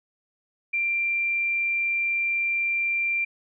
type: tone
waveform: sine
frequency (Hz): 2368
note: D7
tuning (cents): +14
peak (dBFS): -22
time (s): 0.73-3.25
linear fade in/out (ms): 10
effects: none